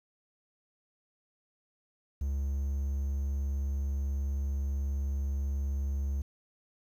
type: tone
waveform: triangle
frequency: 69.3 Hz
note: C#2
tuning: in tune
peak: -27 dBFS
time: 2.21-6.22 s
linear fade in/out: 5 ms
effects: 10-bit